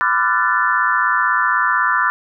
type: tone cluster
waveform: sine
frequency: 1004 / 1180 / 1370 / 1486 / 1758 Hz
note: B5 / D6 / F6 / F#6 / A6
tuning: +28 / +8 / -34 / +7 / -2 cents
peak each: -20 dBFS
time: 0.01-2.1 s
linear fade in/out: 0 ms
effects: none